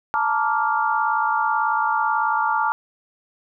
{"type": "chord", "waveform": "sine", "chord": "Bb major seventh", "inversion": "third", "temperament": "just", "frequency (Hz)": [874.1, 932.3, 1165.4, 1398.5], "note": ["A5", "Bb5", "D6", "F6"], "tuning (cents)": [-12, 0, -14, 2], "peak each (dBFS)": [-22, -25, -24, -24], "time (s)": [0.14, 2.72], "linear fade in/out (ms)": 0, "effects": []}